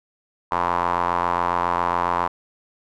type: tone with band-pass filter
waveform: square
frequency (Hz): 43.65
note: F1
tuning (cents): 0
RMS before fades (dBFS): -22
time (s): 0.51-2.28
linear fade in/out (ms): 10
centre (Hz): 1000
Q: 4.4
effects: none